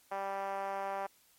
5% pulse tone with band-pass filter, 196 Hz, G3, in tune, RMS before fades -37 dBFS, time 0.11-1.07 s, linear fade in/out 10 ms, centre 730 Hz, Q 2.4, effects white hiss -66 dBFS RMS until 1.38 s + MP3 64 kbps

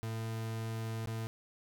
40% pulse tone with dropouts, 112.2 Hz, A2, 34 cents sharp, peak -35 dBFS, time 0.03-1.27 s, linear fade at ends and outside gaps 0 ms, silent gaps 1.058-1.073 s, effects none

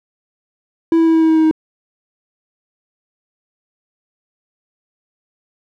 triangle tone with pitch steps, 329.6 / 327.5 / 325.4 / 323.4 / 321.3 / 319.3 / 317.3 / 315.3 Hz, E4 / E4 / E4 / E4 / E4 / D#4 / D#4 / D#4, 0 / -11 / -22 / -33 / -44 / +45 / +34 / +23 cents, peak -7 dBFS, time 0.92-1.512 s, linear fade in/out 2 ms, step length 74 ms, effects none

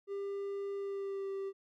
triangle tone with pitch glide, 398.3 to 390.6 Hz, G4 to G4, +28 to -6 cents, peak -34 dBFS, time 0.07-1.53 s, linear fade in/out 50 ms, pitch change -34 cents, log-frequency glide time 0.76-1.3 s, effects none

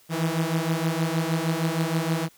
sawtooth beating tone pair, 159.7 / 166.1 Hz, D#3 / E3, +45 / +13 cents, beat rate 6.4 Hz, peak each -22 dBFS, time 0.09-2.29 s, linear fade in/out 50 ms, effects white hiss -57 dBFS RMS until 2.37 s

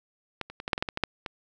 clicks, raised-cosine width 0.3 ms, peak -15 / -26 / -21 / -15 / -6 / -15 / -10 / -15 / -14 / -7 / -17 dBFS, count 11, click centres 0.413 / 0.5 / 0.601 / 0.679 / 0.732 / 0.779 / 0.825 / 0.888 / 0.974 / 1.037 / 1.262 s, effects none

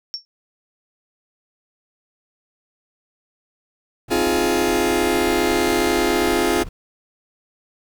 sine tone with exponential decay, 5470 Hz, F8, 37 cents flat, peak -20 dBFS, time 0.14-0.25 s, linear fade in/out 0 ms, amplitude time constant 22 ms
brown noise with tremolo, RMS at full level -33 dBFS, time 4.08-6.69 s, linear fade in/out 5 ms, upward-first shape square, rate 17 Hz, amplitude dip 35%
sawtooth chord, F minor seventh, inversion second, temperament just, 261.9 / 314.3 / 349.2 / 419.1 Hz, C4 / Eb4 / F4 / Ab4, +2 / +18 / 0 / +16 cents, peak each -20 / -21 / -16 / -18 dBFS, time 4.1-6.64 s, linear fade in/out 20 ms
effects none

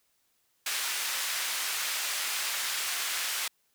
pink band-pass noise, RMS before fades -32 dBFS, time 0.66-3.48 s, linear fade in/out 5 ms, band 1600 to 15000 Hz, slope 12 dB/octave, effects white hiss -72 dBFS RMS until 3.74 s

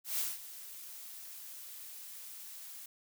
blue noise with ADSR envelope, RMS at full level -33 dBFS, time 0.04-2.86 s, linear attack 140 ms, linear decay 200 ms, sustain -15 dB, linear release 4 ms, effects none

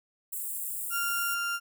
white high-pass noise, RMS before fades -35 dBFS, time 0.32-1.35 s, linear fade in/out 10 ms, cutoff 7500 Hz, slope 96 dB/octave
35% pulse tone, 1393 Hz, F6, 5 cents flat, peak -27 dBFS, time 0.9-1.6 s, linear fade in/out 50 ms
effects none

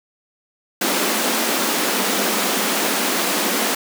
pink high-pass noise, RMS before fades -20 dBFS, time 0.81-3.75 s, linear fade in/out 5 ms, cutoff 190 Hz, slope 96 dB/octave, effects none

